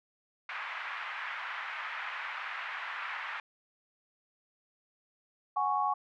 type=band-pass noise; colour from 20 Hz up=white; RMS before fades=-39 dBFS; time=0.49-3.4 s; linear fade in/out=2 ms; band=940 to 2200 Hz; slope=24 dB/octave
type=chord; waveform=sine; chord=F# suspended second; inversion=none; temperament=equal; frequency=740 / 830.6 / 1108.7 Hz; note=F#5 / G#5 / C#6; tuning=0 / 0 / 0 cents; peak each=-34 / -31 / -30 dBFS; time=5.56-5.94 s; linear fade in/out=10 ms
effects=none